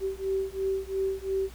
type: beating tone pair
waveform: sine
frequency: 384.3 / 387.2 Hz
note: G4 / G4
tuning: -34 / -21 cents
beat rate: 2.9 Hz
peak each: -30 dBFS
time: 0-1.5 s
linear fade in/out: 50 ms
effects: added 60 Hz sine -45 dBFS peak until 1.54 s + pink hiss -51 dBFS RMS until 1.54 s